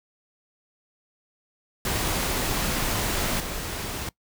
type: noise with level steps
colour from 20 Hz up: pink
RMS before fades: -26 / -32 dBFS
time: 1.85-4.09 s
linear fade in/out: 2 ms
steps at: 3.4 s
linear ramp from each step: 2 ms
effects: noise-tail reverb RT60 0.1 s tail -22 dB re dry